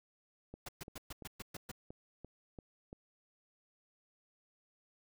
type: click train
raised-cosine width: 2 ms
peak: -34 dBFS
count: 8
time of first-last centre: 0.54-2.929 s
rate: 2.93 Hz
type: noise bursts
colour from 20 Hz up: pink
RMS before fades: -45 dBFS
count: 8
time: 0.66-1.716 s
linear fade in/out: 5 ms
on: 27 ms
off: 120 ms
effects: none